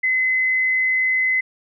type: tone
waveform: sine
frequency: 2038 Hz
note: C7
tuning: 46 cents flat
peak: -16 dBFS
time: 0.03-1.41 s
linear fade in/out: 10 ms
effects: none